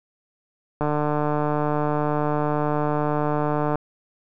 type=click train; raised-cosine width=1 ms; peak=-10 dBFS; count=440; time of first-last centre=0.81-3.756 s; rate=149 Hz; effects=none